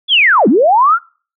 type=linear two-way sweep; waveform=sine; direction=down then up; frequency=3500 to 190 to 1446 Hz; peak=-6 dBFS; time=0.08-0.99 s; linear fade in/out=50 ms; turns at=0.48 s; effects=noise-tail reverb RT60 0.4 s tail -25 dB re dry